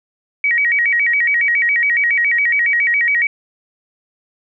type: tone with vibrato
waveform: sine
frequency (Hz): 2074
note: C7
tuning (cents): -16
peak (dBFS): -12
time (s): 0.44-3.27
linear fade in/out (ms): 2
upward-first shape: square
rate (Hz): 7.2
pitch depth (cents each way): 160
effects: none